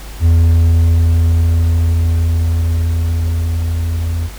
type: tone with level ramp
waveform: triangle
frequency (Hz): 83.3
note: E2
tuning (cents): +19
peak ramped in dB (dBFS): -4 to -13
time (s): 0.2-4.3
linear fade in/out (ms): 50
effects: added 50 Hz sine -28 dBFS peak until 4.38 s + pink hiss -35 dBFS RMS until 4.38 s